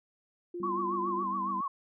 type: tone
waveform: sine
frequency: 350 Hz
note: F4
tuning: 4 cents sharp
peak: -35 dBFS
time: 0.54-1.23 s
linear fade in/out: 5 ms
type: chord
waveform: sine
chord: E minor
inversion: first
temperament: equal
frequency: 196 / 246.9 / 329.6 Hz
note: G3 / B3 / E4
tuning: 0 / 0 / 0 cents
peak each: -39 / -45 / -44 dBFS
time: 0.6-1.61 s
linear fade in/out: 2 ms
type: tone with vibrato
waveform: sine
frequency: 1072 Hz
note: C6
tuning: 42 cents sharp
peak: -30 dBFS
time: 0.63-1.68 s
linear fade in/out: 5 ms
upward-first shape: triangle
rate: 7.2 Hz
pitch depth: 130 cents each way
effects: none